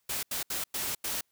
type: noise bursts at uneven times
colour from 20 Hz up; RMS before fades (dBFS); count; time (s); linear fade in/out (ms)
white; -33; 5; 0.09-0.23 / 0.31-0.43 / 0.5-0.64 / 0.74-0.95 / 1.04-1.21; 5
effects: white hiss -75 dBFS RMS until 1.31 s